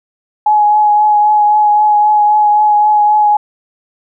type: tone with vibrato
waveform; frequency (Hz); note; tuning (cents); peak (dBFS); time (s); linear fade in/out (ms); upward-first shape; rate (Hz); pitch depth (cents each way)
sine; 841; G#5; +22; -6; 0.46-3.37; 5; triangle; 3.8; 20
effects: none